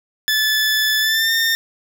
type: tone with pitch glide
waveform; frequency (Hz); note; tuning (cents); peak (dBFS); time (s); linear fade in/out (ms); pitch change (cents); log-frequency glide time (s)
20% pulse; 1737 to 1817; A6 to A#6; -23 to -45; -10; 0.28-1.55; 0; +78; 1-1.32
effects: none